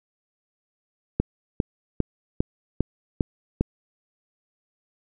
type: click train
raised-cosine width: 3 ms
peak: -7 dBFS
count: 7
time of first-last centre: 1.2-3.61 s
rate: 2.49 Hz
effects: none